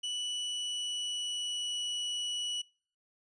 40% pulse tone with pitch glide, 2960 to 2941 Hz, F#7 to F#7, 0 to -11 cents, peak -32 dBFS, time 0.03-2.62 s, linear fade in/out 10 ms, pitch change -11 cents, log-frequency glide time 0.23-1.82 s, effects noise-tail reverb RT60 0.5 s tail -26 dB re dry + resampled to 22050 Hz

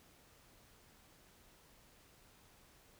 silence, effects pink hiss -65 dBFS RMS until 2.99 s

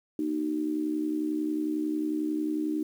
sine tone with amplitude modulation, 306.5 Hz, D#4, 26 cents flat, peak -23 dBFS, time 0.19-2.83 s, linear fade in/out 2 ms, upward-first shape sine, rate 71.1 Hz, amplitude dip 75%, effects 9-bit

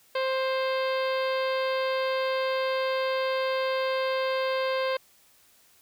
harmonic tone, 525 Hz, C5, 6 cents sharp, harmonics 1 / 2 / 3 / 4 / 5 / 6 / 7 / 8 / 9, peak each -26 / -32 / -36 / -38 / -40 / -42 / -43 / -44 / -45 dBFS, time 0.15-4.97 s, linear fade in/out 5 ms, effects white hiss -60 dBFS RMS until 5.81 s

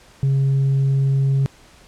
sine tone with tanh clipping, 136.3 Hz, C#3, 29 cents flat, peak -15 dBFS, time 0.23-1.46 s, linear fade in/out 0 ms, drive 1 dB, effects pink hiss -49 dBFS RMS until 1.87 s + low-pass 9000 Hz 12 dB/octave

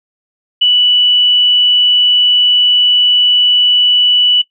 sine tone, 2960 Hz, F#7, in tune, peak -6 dBFS, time 0.61-4.42 s, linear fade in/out 10 ms, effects noise-tail reverb RT60 0.1 s tail -18 dB re dry

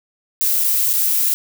violet noise with dropouts, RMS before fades -17 dBFS, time 0.41-1.34 s, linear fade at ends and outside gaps 0 ms, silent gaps 0.638-0.643 / 0.931-0.936 s, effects none

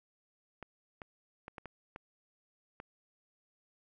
clicks, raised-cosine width 0.5 ms, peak -29 dBFS, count 7, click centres 0.627 / 1.018 / 1.481 / 1.582 / 1.657 / 1.961 / 2.801 s, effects none

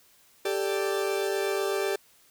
40% pulse chord, G suspended second, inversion none, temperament equal, 392 / 440 / 587.3 Hz, G4 / A4 / D5, 0 / 0 / 0 cents, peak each -27 / -31 / -33 dBFS, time 0.45-1.96 s, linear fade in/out 5 ms, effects white hiss -60 dBFS RMS until 2.3 s

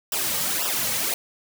white noise with flanger, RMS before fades -25 dBFS, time 0.12-1.14 s, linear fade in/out 2 ms, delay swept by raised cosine 0.46 to 2.96 ms, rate 1.9 Hz, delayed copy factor -0.8, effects none

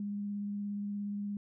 sine tone with vibrato, 203.8 Hz, G#3, 32 cents flat, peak -34 dBFS, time 0-1.37 s, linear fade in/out 2 ms, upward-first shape triangle, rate 17 Hz, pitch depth 13 cents each way, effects none

